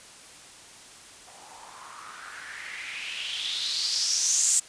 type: noise with low-pass filter sweep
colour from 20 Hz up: violet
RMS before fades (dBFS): -30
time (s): 1.27-4.6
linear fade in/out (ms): 10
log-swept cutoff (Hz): 700 to 7800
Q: 4.9
effects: white hiss -48 dBFS RMS until 4.68 s + resampled to 22050 Hz